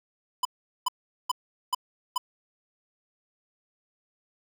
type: tone bursts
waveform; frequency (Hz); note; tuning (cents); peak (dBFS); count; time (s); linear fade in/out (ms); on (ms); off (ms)
square; 1003; B5; +26; -23; 5; 0.43-2.18; 5; 22; 410
effects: none